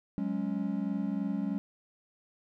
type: chord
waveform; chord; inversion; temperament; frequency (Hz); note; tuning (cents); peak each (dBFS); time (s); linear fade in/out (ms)
triangle; F# suspended second; none; just; 185 / 208.1 / 277.5; F#3 / G#3 / C#4; 0 / +4 / +2; -33 / -31 / -33; 0.18-1.58; 0
effects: none